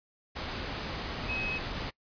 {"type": "tone in noise", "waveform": "sine", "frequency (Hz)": 2556, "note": "D#7", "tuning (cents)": 46, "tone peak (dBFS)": -32, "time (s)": [1.28, 1.59], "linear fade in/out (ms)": 20, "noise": "pink", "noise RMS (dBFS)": -36, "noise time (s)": [0.35, 1.91], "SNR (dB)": 1, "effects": ["noise-tail reverb RT60 0.1 s tail -23 dB re dry", "resampled to 11025 Hz"]}